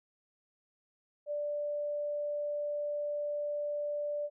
sine tone, 587.3 Hz, D5, in tune, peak -32 dBFS, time 1.26-4.3 s, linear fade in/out 50 ms, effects none

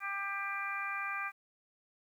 harmonic tone, 396.6 Hz, G4, 20 cents sharp, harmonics 2 / 3 / 4 / 5 / 6, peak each -46 / -39 / -40 / -44 / -40 dBFS, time 0-1.32 s, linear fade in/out 50 ms, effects 11-bit

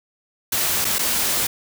white noise with dropouts, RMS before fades -21 dBFS, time 0.52-1.47 s, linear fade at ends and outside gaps 5 ms, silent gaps 0.846-0.85 / 0.985-0.991 s, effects none

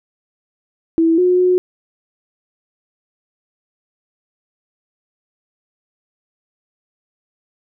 sine tone with pitch steps, 328 / 361.6 / 363.8 Hz, E4 / F#4 / F#4, -9 / -40 / -29 cents, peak -10 dBFS, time 0.98-1.58 s, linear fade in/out 0 ms, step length 200 ms, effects none

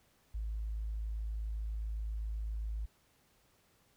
sine tone, 53.8 Hz, A1, 38 cents flat, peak -34 dBFS, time 0.34-2.86 s, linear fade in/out 10 ms, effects tanh soft clip ceiling -30 dBFS + pink hiss -70 dBFS RMS until 3.96 s

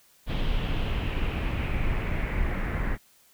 brown noise with low-pass filter sweep, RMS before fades -27 dBFS, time 0.26-2.98 s, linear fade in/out 50 ms, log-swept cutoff 3300 to 1900 Hz, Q 3.6, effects white hiss -60 dBFS RMS until 3.33 s

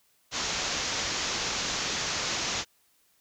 white low-pass noise, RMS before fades -31 dBFS, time 0.31-2.65 s, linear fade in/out 50 ms, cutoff 7000 Hz, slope 96 dB/octave, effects white hiss -67 dBFS RMS until 3.2 s

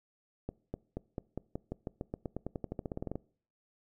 accelerating click train, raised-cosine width 2 ms, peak -23 dBFS, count 24, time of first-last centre 0.49-3.156 s, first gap 250 ms, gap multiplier 0.92, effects noise-tail reverb RT60 0.5 s tail -23 dB re dry

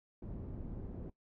pink low-pass noise, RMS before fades -44 dBFS, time 0.22-1.1 s, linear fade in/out 5 ms, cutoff 310 Hz, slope 12 dB/octave, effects noise-tail reverb RT60 0.1 s tail -18 dB re dry

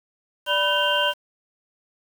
sine tone cluster, 587 / 985 / 1527 / 2800 / 3137 Hz, D5 / B5 / G6 / F7 / G7, -1 / -5 / -46 / +4 / +1 cents, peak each -25 dBFS, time 0.46-1.14 s, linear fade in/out 50 ms, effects 7-bit

